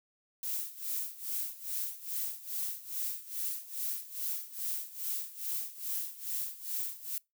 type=noise with tremolo; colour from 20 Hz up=violet; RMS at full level=-34 dBFS; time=0.43-7.18 s; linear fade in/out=2 ms; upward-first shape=sine; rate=2.4 Hz; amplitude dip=85%; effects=noise-tail reverb RT60 0.2 s tail -24 dB re dry